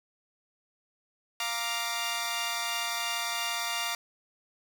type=chord; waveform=10% pulse; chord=Bb major; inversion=second; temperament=equal; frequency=698.5 / 932.3 / 1174.7 Hz; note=F5 / Bb5 / D6; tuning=0 / 0 / 0 cents; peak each=-26 dBFS; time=1.4-3.95 s; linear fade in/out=2 ms; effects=8-bit